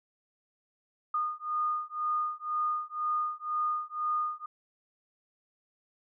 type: beating tone pair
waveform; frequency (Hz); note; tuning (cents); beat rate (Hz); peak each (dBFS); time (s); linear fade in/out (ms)
sine; 1224 / 1226; D#6 / D#6; -29 / -26; 2; -32 / -32; 1.14-4.46; 5
effects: none